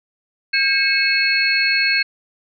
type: tone cluster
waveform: sine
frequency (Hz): 1609 / 2197 / 2593 / 4319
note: G6 / C#7 / E7 / C#8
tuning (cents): +45 / -16 / -29 / -46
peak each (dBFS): -20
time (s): 0.53-2.03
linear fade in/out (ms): 10
effects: none